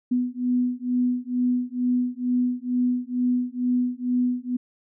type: beating tone pair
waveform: sine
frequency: 246.9 / 249.1 Hz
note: B3 / B3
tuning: 0 / +15 cents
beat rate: 2.2 Hz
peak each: -24 dBFS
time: 0.11-4.57 s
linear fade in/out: 10 ms
effects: none